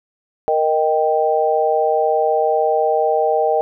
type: chord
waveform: sine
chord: Eb major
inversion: second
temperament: equal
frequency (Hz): 466.2 / 622.3 / 784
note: Bb4 / Eb5 / G5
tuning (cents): 0 / 0 / 0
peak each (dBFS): -18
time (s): 0.48-3.61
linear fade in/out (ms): 0
effects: none